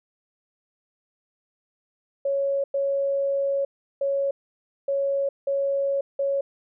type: tone bursts at uneven times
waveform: sine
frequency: 554.4 Hz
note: C#5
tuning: in tune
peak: -21 dBFS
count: 6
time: 2.25-2.64 / 2.74-3.65 / 4.01-4.31 / 4.88-5.29 / 5.47-6.01 / 6.19-6.41 s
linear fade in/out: 5 ms
effects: none